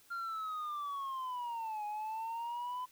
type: linear two-way sweep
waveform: sine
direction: down then up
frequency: 1396.9 to 830.6 to 1011 Hz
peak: -34 dBFS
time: 0.1-2.86 s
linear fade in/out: 20 ms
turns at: 1.85 s
effects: tanh soft clip ceiling -36 dBFS + white hiss -64 dBFS RMS until 2.91 s